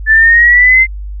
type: exponential sweep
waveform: sine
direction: up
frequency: 1744 to 2093 Hz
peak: -3 dBFS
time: 0.06-0.87 s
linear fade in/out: 50 ms
effects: added 50 Hz sine -20 dBFS peak until 1.2 s